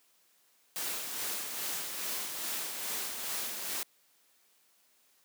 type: noise with tremolo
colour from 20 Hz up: white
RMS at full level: -35 dBFS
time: 0.76-3.83 s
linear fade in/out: 0 ms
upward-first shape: sine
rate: 2.4 Hz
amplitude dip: 40%
effects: white hiss -68 dBFS RMS until 5.24 s + high-pass 200 Hz 12 dB/octave